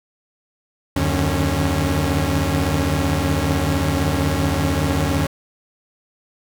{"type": "tone cluster", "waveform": "sawtooth", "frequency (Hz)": [77.1, 92.8, 148.9, 274.1], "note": ["D#2", "F#2", "D3", "C#4"], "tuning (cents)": [-15, 6, 24, -19], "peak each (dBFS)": -19, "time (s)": [0.96, 5.27], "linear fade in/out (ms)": 5, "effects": []}